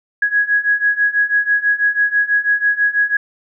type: beating tone pair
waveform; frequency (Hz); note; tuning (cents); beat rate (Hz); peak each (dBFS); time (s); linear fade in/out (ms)
sine; 1661.2 / 1667.3; G#6 / G#6; 0 / +6; 6.1; -17 / -15; 0.22-3.17; 5
effects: none